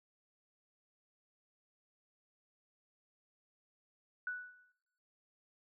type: tone with exponential decay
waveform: sine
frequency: 1480 Hz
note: F#6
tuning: in tune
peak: -34 dBFS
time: 4.27-4.72 s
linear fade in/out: 2 ms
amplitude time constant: 96 ms
effects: noise-tail reverb RT60 1.0 s tail -21 dB re dry